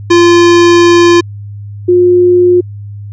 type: tone pair in turn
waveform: square / sine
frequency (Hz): 345.4 / 357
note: F4 / F4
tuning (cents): -19 / +38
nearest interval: minor second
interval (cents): 57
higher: second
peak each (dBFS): -3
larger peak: neither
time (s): 0.1-1.21 / 1.88-2.61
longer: first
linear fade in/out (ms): 10
effects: added 102 Hz sine -22 dBFS peak until 3.12 s + resampled to 16000 Hz